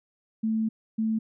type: tone pair in turn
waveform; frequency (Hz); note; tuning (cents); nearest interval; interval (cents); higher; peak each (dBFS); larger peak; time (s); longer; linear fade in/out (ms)
sine; 220.9 / 220.9; A3 / A3; +7 / +7; unison; 0; neither; -23; neither; 0.43-0.69 / 0.98-1.19; first; 10
effects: none